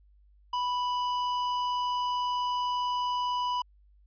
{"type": "tone with hard clipping", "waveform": "sine", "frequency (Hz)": 987.8, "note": "B5", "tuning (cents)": 0, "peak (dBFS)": -29, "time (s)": [0.53, 3.62], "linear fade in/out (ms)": 5, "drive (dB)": 11, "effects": ["added 50 Hz sine -57 dBFS peak until 4.06 s", "resampled to 11025 Hz"]}